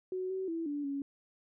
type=tone with pitch steps; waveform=sine; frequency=371 / 378.6 / 330.1 / 290 / 279.3 Hz; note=F#4 / F#4 / E4 / D4 / C#4; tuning=+5 / +40 / +2 / -22 / +13 cents; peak=-33 dBFS; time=0.12-1.02 s; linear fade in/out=2 ms; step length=180 ms; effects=none